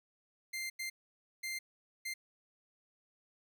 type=tone bursts at uneven times; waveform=sawtooth; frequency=2093 Hz; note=C7; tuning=in tune; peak=-34 dBFS; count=4; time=0.53-0.7 / 0.79-0.9 / 1.43-1.59 / 2.05-2.14 s; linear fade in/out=10 ms; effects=none